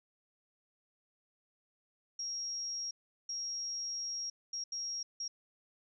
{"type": "tone bursts at uneven times", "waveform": "sine", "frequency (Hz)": 5600, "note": "F8", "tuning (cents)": 4, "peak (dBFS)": -36, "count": 5, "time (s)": [[2.19, 2.91], [3.29, 4.3], [4.53, 4.64], [4.72, 5.03], [5.2, 5.28]], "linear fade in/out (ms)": 5, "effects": []}